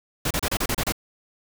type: noise bursts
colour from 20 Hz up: pink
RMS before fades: -24 dBFS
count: 8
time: 0.25-0.923 s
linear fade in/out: 5 ms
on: 57 ms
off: 31 ms
effects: none